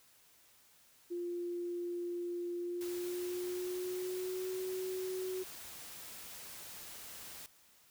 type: tone with pitch glide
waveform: sine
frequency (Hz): 349.2 to 372.1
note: F4 to F#4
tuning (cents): 0 to +10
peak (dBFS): -36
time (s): 1.1-5.44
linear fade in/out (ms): 20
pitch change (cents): +110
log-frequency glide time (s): 2.58-4.53
type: noise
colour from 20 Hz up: white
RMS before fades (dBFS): -49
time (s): 2.81-7.46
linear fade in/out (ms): 0
effects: white hiss -65 dBFS RMS until 7.9 s